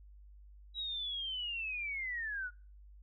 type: linear sweep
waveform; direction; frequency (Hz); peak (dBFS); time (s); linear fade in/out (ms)
sine; down; 3884 to 1419; -36; 0.74-2.51; 50
effects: noise-tail reverb RT60 0.4 s tail -26 dB re dry + added 50 Hz sine -53 dBFS peak until 3.02 s